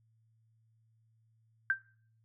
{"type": "tone with exponential decay", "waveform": "sine", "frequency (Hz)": 1568, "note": "G6", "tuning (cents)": 0, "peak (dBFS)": -22, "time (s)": [1.7, 1.82], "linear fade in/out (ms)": 1, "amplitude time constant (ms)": 24, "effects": ["noise-tail reverb RT60 0.5 s tail -21 dB re dry", "added 112 Hz sine -67 dBFS peak until 2.24 s"]}